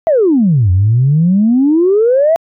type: exponential two-way sweep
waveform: sine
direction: down then up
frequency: 679 to 87.8 to 679 Hz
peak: -6 dBFS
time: 0.07-2.36 s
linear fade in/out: 0 ms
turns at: 0.71 s
effects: tanh soft clip ceiling -2 dBFS